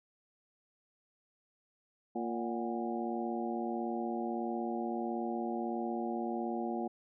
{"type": "harmonic tone with a mistuned harmonic", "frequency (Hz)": 116.2, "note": "A#2", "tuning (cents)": -5, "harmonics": [2, 3, 4, 5, 6, 7], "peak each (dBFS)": [-37, -38, -46, -45, -40, -44], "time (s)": [2.15, 6.88], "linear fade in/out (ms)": 10, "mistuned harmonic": 6, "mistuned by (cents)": 84, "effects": []}